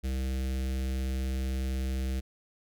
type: tone with notch filter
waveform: square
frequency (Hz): 65.41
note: C2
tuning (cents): 0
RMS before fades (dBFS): -31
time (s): 0.03-2.21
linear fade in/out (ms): 20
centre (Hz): 990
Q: 0.71
effects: none